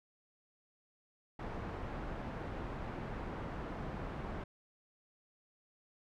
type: low-pass noise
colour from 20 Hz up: pink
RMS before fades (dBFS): -42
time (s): 1.39-4.44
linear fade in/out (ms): 5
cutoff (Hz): 1400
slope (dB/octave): 12
effects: none